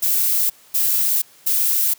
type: noise bursts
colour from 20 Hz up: violet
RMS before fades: -18 dBFS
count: 3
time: 0.02-1.94 s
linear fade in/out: 10 ms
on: 480 ms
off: 240 ms
effects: white hiss -50 dBFS RMS until 1.98 s + high-pass 100 Hz 12 dB/octave